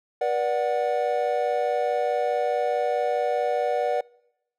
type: chord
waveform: triangle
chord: B minor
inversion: none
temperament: equal with one note detuned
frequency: 482.6 / 587.3 / 740 Hz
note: B4 / D5 / F#5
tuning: -40 / 0 / 0 cents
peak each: -24 dBFS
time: 0.21-4.01 s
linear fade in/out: 5 ms
effects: noise-tail reverb RT60 0.9 s tail -26 dB re dry